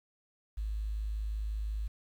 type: tone with quantisation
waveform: sine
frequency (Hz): 52.8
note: G#1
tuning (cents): +29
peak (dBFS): -32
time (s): 0.57-1.88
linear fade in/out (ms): 10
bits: 10
effects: none